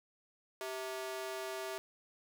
sawtooth ring-modulated tone, 520 Hz, C5, 11 cents flat, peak -32 dBFS, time 0.61-1.78 s, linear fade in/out 0 ms, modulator 131 Hz, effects none

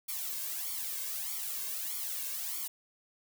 blue noise with flanger, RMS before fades -37 dBFS, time 0.08-2.68 s, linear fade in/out 10 ms, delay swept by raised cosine 0.89 to 1.89 ms, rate 1.6 Hz, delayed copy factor +0.9, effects none

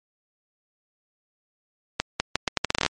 accelerating click train, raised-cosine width 0.2 ms, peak -3 dBFS, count 13, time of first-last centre 2-2.863 s, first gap 200 ms, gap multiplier 0.78, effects MP3 48 kbps

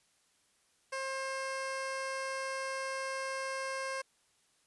15% pulse tone, 533 Hz, C5, 32 cents sharp, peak -29 dBFS, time 0.92-4.02 s, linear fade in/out 10 ms, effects white hiss -71 dBFS RMS until 4.66 s + resampled to 24000 Hz

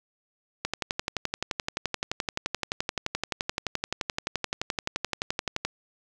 click train, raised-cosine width 0.2 ms, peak -10 dBFS, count 59, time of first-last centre 0.65-5.65 s, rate 11.6 Hz, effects none

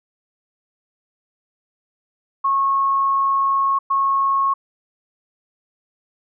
sine tone bursts at uneven times, 1094 Hz, C#6, 23 cents flat, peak -15 dBFS, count 2, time 2.44-3.79 / 3.9-4.54 s, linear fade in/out 10 ms, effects none

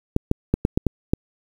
clicks, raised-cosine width 3 ms, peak -4 dBFS, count 7, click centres 0.164 / 0.314 / 0.54 / 0.651 / 0.775 / 0.867 / 1.135 s, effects 7-bit

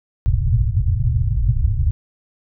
white low-pass noise, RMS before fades -17 dBFS, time 0.26-1.91 s, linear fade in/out 0 ms, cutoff 130 Hz, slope 96 dB/octave, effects none

